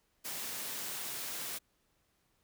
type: high-pass noise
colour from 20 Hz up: white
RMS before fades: -40 dBFS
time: 0.24-1.59 s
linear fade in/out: 20 ms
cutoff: 120 Hz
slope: 12 dB/octave
effects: pink hiss -75 dBFS RMS until 2.43 s